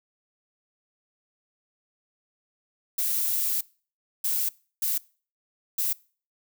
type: noise bursts at uneven times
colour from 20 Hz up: violet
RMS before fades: -26 dBFS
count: 4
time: 2.98-3.61 / 4.24-4.49 / 4.82-4.98 / 5.78-5.93 s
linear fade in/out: 5 ms
effects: noise-tail reverb RT60 0.4 s tail -23 dB re dry